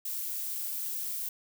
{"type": "noise", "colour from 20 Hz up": "violet", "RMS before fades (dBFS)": -35, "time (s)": [0.05, 1.29], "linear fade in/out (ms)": 5, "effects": []}